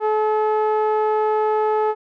sawtooth tone with low-pass filter, 429.9 Hz, A4, 40 cents flat, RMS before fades -19 dBFS, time 0-1.95 s, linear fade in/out 50 ms, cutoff 1000 Hz, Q 1.7, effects none

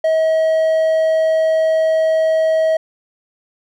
triangle tone, 639 Hz, D#5, 46 cents sharp, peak -10 dBFS, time 0.04-2.77 s, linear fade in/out 5 ms, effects none

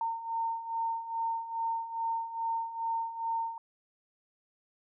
sine beating tone pair, 911 / 913.4 Hz, A#5 / A#5, -40 / -36 cents, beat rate 2.4 Hz, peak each -37 / -32 dBFS, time 0.01-3.58 s, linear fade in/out 2 ms, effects none

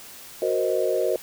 sine chord, C half-diminished seventh, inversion second, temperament equal, 370 / 466.2 / 523.3 / 622.3 Hz, Gb4 / Bb4 / C5 / Eb5, 0 / 0 / 0 / 0 cents, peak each -26 dBFS, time 0.42-1.16 s, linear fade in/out 2 ms, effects white hiss -43 dBFS RMS until 1.22 s

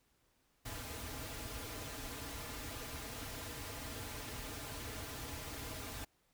pink noise with comb filter, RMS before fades -45 dBFS, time 0.65-6.05 s, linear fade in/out 10 ms, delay 5.4 ms, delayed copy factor -0.7, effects pink hiss -75 dBFS RMS until 6.33 s

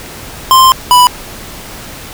square tone pair in turn, 1046.5 / 989.3 Hz, C6 / B5, 0 / +3 cents, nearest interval minor second, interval 97 cents, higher first, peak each -3 dBFS, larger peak neither, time 0.51-0.72 / 0.91-1.07 s, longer first, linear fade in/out 0 ms, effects pink hiss -28 dBFS RMS until 2.13 s

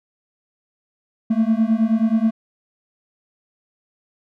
triangle beating tone pair, 218.5 / 227.9 Hz, A3 / A#3, -12 / -39 cents, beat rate 9.4 Hz, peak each -16 dBFS, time 1.3-2.31 s, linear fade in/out 10 ms, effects none

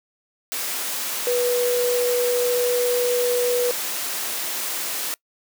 sine tone in noise, 489 Hz, B4, 17 cents flat, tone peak -18 dBFS, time 1.27-3.71 s, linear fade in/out 0 ms, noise white, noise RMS -27 dBFS, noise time 0.52-5.14 s, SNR +6 dB, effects noise-tail reverb RT60 0.1 s tail -24 dB re dry + high-pass 300 Hz 12 dB/octave

